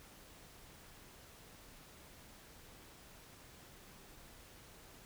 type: silence
effects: pink hiss -58 dBFS RMS until 5.05 s